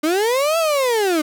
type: linear two-way sweep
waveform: 35% pulse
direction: up then down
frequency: 293.7 to 672 to 293.7 Hz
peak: -14 dBFS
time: 0.03-1.22 s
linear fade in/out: 10 ms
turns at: 0.58 s
effects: none